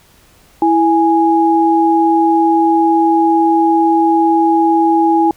sine tone pair together, 329.6 / 829 Hz, E4 / G#5, 0 / -3 cents, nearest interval octave + major third, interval 1597 cents, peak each -11 dBFS, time 0.62-5.31 s, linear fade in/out 2 ms, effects pink hiss -48 dBFS RMS until 5.36 s

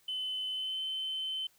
sine tone with pitch glide, 3034 to 3069 Hz, F#7 to G7, +43 to -37 cents, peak -32 dBFS, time 0.08-1.47 s, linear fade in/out 5 ms, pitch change +20 cents, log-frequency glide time 0.5-0.81 s, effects tanh soft clip ceiling -29 dBFS + white hiss -67 dBFS RMS until 1.58 s

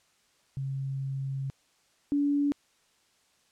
sine tone pair in turn, 135.6 / 286.7 Hz, C#3 / D4, -38 / -42 cents, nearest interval octave + minor second, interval 1296 cents, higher second, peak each -30 / -23 dBFS, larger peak second, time 0.57-1.5 / 2.12-2.52 s, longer first, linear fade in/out 0 ms, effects white hiss -67 dBFS RMS until 3.51 s + low-pass 8000 Hz 12 dB/octave

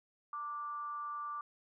sine tone with frequency modulation, 1174.7 Hz, D6, in tune, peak -38 dBFS, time 0.33-1.41 s, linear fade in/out 2 ms, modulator 270 Hz, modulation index 0.31, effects none

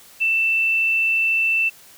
sine tone, 2666 Hz, E7, 19 cents sharp, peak -16 dBFS, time 0.2-1.7 s, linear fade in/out 20 ms, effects white hiss -47 dBFS RMS until 1.97 s

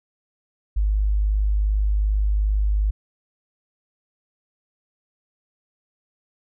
sine tone, 51.3 Hz, G#1, 21 cents flat, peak -17 dBFS, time 0.76-2.91 s, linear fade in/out 10 ms, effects none

